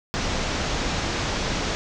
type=low-pass noise; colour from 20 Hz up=pink; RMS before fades=-26 dBFS; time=0.14-1.75 s; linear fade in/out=0 ms; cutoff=6800 Hz; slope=48 dB/octave; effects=none